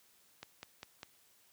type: click train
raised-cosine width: 0.2 ms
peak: -27 dBFS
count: 4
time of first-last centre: 0.43-1.031 s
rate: 4.99 Hz
effects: white hiss -67 dBFS RMS until 1.52 s + high-pass 60 Hz 12 dB/octave